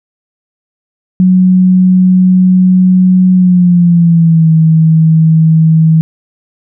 sine tone with pitch glide, 184.2 to 160.36 Hz, F#3 to E3, -7 to -47 cents, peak -3 dBFS, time 1.2-6.01 s, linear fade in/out 0 ms, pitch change -240 cents, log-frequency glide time 3.34-4.5 s, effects none

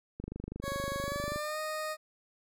click train, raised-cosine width 3 ms, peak -26 dBFS, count 30, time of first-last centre 0.2-1.36 s, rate 25 Hz
20% pulse tone with pitch glide, 555 to 619.4 Hz, C#5 to D#5, +2 to -8 cents, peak -29 dBFS, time 0.62-1.97 s, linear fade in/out 50 ms, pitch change +190 cents, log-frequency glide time 1-1.59 s
effects none

